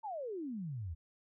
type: exponential sweep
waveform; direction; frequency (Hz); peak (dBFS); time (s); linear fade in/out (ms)
sine; down; 916 to 75; -38; 0.03-0.95; 20
effects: none